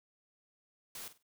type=noise with echo; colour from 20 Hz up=white; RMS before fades=-45 dBFS; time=0.95-1.08 s; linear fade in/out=2 ms; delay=49 ms; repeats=3; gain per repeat=-12 dB; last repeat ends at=1.227 s; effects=none